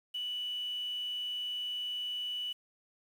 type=tone with quantisation; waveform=sine; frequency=2960 Hz; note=F#7; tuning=in tune; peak=-34 dBFS; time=0.14-2.53 s; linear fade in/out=10 ms; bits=9; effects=none